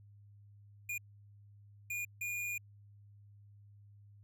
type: tone bursts at uneven times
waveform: square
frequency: 2431 Hz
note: D#7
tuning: 41 cents flat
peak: -37 dBFS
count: 3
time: 0.89-0.98 / 1.9-2.05 / 2.21-2.58 s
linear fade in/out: 5 ms
effects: added 102 Hz sine -56 dBFS peak until 4.23 s